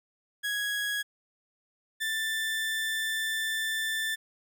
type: tone pair in turn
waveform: 30% pulse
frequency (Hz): 1661.2 / 1771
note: G#6 / A6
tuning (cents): 0 / +11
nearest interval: minor second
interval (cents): 111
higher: second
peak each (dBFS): -26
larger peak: neither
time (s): 0.43-1.03 / 2-4.16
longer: second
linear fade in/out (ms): 20
effects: none